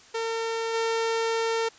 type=tone with level steps; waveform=sawtooth; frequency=454.1 Hz; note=A#4; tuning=45 cents flat; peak=-23 / -20 dBFS; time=0.14-1.69 s; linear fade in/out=10 ms; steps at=0.73 s; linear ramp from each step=20 ms; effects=white hiss -52 dBFS RMS until 1.78 s + resampled to 16000 Hz